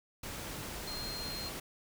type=tone in noise; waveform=sine; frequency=4200 Hz; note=C8; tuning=6 cents sharp; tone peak=-40 dBFS; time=0.87-1.49 s; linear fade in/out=5 ms; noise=pink; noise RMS=-42 dBFS; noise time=0.23-1.6 s; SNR=-1 dB; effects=none